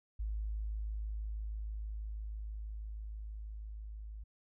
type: tone with level ramp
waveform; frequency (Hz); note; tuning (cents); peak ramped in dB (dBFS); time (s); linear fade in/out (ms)
sine; 53.1; G#1; +39; -34 to -43; 0.19-4.24; 10
effects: none